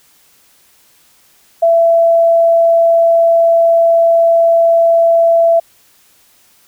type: tone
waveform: sine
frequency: 669 Hz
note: E5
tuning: 25 cents sharp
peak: -6 dBFS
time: 1.62-5.6 s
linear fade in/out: 10 ms
effects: white hiss -50 dBFS RMS until 6.67 s